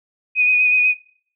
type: tone with vibrato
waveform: sine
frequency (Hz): 2489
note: D#7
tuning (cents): 0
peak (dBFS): -12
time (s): 0.35-0.95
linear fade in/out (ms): 50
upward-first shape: sine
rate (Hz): 8.1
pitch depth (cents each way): 22
effects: noise-tail reverb RT60 0.6 s tail -26 dB re dry